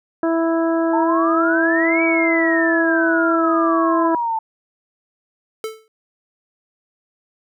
harmonic tone, 329.6 Hz, E4, in tune, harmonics 1 / 2 / 3 / 4 / 5, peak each -17 / -21 / -28 / -29 / -32 dBFS, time 0.23-4.15 s, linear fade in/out 2 ms
sine exponential two-way sweep, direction up then down, 880 to 2300 to 880 Hz, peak -18 dBFS, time 0.93-4.39 s, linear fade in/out 5 ms, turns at 2.03 s
square tone with exponential decay, 439.7 Hz, A4, 1 cent flat, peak -21 dBFS, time 5.64-5.88 s, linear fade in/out 1 ms, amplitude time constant 51 ms
effects none

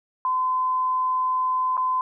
sine tone with dropouts, 1023 Hz, C6, 39 cents flat, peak -20 dBFS, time 0.25-2.01 s, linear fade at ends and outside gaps 1 ms, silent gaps 1.769-1.777 s, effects none

